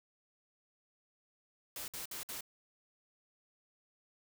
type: noise bursts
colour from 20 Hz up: white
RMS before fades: -43 dBFS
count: 4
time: 1.76-2.408 s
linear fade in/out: 2 ms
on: 120 ms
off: 56 ms
effects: none